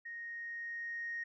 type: tone with level ramp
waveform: sine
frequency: 1864.7 Hz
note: A#6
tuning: in tune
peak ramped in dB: -42 to -36 dBFS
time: 0.05-1.24 s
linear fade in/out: 10 ms
effects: tanh soft clip ceiling -32 dBFS